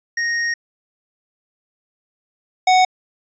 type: tone pair in turn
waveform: square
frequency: 1864.7 / 742.1 Hz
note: A#6 / F#5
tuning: 0 / +5 cents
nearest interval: octave + major third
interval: 1595 cents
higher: first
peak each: -19 / -11 dBFS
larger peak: second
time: 0.17-0.54 / 2.67-2.85 s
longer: first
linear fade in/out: 5 ms
effects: resampled to 16000 Hz